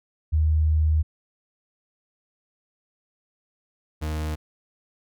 sine / 40% pulse tone pair in turn, 77.78 / 77.24 Hz, D#2 / D#2, 0 / -12 cents, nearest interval unison, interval 12 cents, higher first, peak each -17 / -25 dBFS, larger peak first, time 0.32-1.03 / 4.01-4.36 s, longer first, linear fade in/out 20 ms, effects none

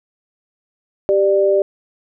sine tone pair together, 392 / 593 Hz, G4 / D5, 0 / +17 cents, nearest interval perfect fifth, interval 717 cents, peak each -14 dBFS, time 1.09-1.62 s, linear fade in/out 0 ms, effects none

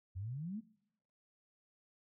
sine exponential sweep, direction up, 87.31 to 233.1 Hz, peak -39 dBFS, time 0.15-0.61 s, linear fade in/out 20 ms, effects noise-tail reverb RT60 0.8 s tail -23 dB re dry

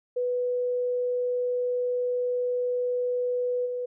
sine tone with level steps, 493.9 Hz, B4, in tune, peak -24 / -28 dBFS, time 0.16-3.86 s, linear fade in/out 10 ms, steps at 3.65 s, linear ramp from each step 20 ms, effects none

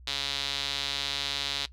sawtooth tone with band-pass filter, 140.1 Hz, C#3, 19 cents sharp, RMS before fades -32 dBFS, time 0.07-1.66 s, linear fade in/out 5 ms, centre 3800 Hz, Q 3.5, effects noise-tail reverb RT60 0.1 s tail -18 dB re dry + added 62 Hz sine -47 dBFS peak until 1.72 s

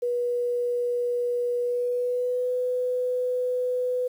sine tone with pitch glide, 485.4 to 499.6 Hz, B4 to B4, -30 to +20 cents, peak -23 dBFS, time 0.02-4.08 s, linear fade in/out 10 ms, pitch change +50 cents, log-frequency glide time 1.6-2.52 s, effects 9-bit

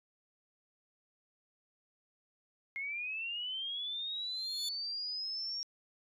sine linear sweep, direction up, 2134 to 5588 Hz, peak -36 dBFS, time 2.76-5.63 s, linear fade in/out 0 ms
sawtooth tone with exponential growth, 3520 Hz, A7, in tune, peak -32 dBFS, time 4.13-4.69 s, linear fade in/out 5 ms, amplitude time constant 120 ms
effects resampled to 32000 Hz

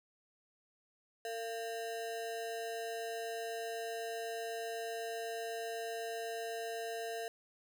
square ring-modulated tone, 570 Hz, C#5, 48 cents sharp, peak -36 dBFS, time 1.25-7.28 s, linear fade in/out 0 ms, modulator 116 Hz, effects none

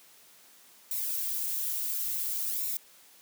violet noise with flanger, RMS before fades -32 dBFS, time 0.91-2.77 s, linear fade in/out 2 ms, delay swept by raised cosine 0.63 to 3.73 ms, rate 0.57 Hz, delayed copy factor -0.55, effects white hiss -57 dBFS RMS until 3.21 s + high-pass 150 Hz 12 dB/octave

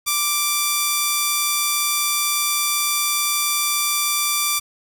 5% pulse tone, 1174.7 Hz, D6, in tune, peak -6 dBFS, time 0.06-4.6 s, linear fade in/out 20 ms, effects 7-bit

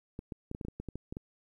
clicks, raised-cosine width 3 ms, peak -26 dBFS, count 12, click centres 0.191 / 0.322 / 0.514 / 0.549 / 0.612 / 0.65 / 0.684 / 0.8 / 0.887 / 0.956 / 1.125 / 1.169 s, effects 11-bit

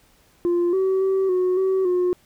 sine tone with pitch steps, 348.1 / 380.5 / 383.8 / 366 / 380 / 359.6 Hz, F4 / F#4 / G4 / F#4 / F#4 / F#4, -6 / +48 / -37 / -19 / +46 / -49 cents, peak -15 dBFS, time 0.45-2.13 s, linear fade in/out 0 ms, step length 280 ms, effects tanh soft clip ceiling -16 dBFS + pink hiss -58 dBFS RMS until 2.25 s

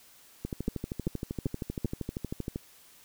two click trains, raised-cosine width 3 ms, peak -20 / -16 dBFS, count 28 / 4, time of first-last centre 0.45-2.559 / 0.68-1.847 s, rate 12.8 / 2.57 Hz, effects white hiss -57 dBFS RMS until 3.04 s

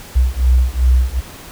sine beating tone pair, 61.74 / 64.34 Hz, B1 / C2, 0 / -28 cents, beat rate 2.6 Hz, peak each -13 dBFS, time 0.15-1.21 s, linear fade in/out 20 ms, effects pink hiss -36 dBFS RMS until 1.51 s

